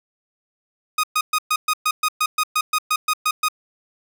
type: tone bursts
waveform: sawtooth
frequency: 1245 Hz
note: D#6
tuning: 1 cent sharp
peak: -13 dBFS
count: 15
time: 0.98-3.485 s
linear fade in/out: 5 ms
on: 55 ms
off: 120 ms
effects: none